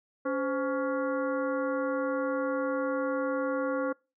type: harmonic tone with a mistuned harmonic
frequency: 280 Hz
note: C#4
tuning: 18 cents sharp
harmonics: 1 / 2 / 3 / 4 / 5 / 6 / 7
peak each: -32 / -30 / -45 / -37 / -38 / -49 / -51 dBFS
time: 0.25-3.93 s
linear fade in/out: 10 ms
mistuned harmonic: 2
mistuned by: -130 cents
effects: noise-tail reverb RT60 0.3 s tail -26 dB re dry